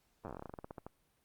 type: slowing click train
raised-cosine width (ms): 1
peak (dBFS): -30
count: 19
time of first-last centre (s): 0.25-0.866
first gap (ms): 9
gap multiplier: 1.14
effects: pink hiss -75 dBFS RMS until 1.24 s + Opus 48 kbps